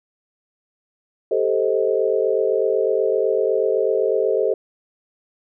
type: chord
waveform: sine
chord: A half-diminished seventh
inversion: third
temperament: equal with one note detuned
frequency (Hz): 392 / 440 / 523.3 / 629.8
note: G4 / A4 / C5 / Eb5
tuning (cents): 0 / 0 / 0 / +21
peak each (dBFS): -22 / -20 / -22 / -25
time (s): 1.31-4.54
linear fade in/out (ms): 5
effects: none